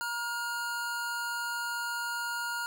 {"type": "tone pair together", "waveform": "square", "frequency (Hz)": [945.8, 1421], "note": ["A#5", "F6"], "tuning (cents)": [25, 30], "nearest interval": "perfect fifth", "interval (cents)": 705, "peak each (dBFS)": [-38, -34], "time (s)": [0.01, 2.66], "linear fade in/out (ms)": 0, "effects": []}